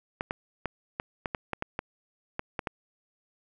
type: clicks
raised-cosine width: 0.5 ms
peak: -15 dBFS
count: 12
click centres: 0.209 / 0.309 / 0.657 / 0.999 / 1.258 / 1.348 / 1.533 / 1.624 / 1.791 / 2.394 / 2.592 / 2.672 s
effects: none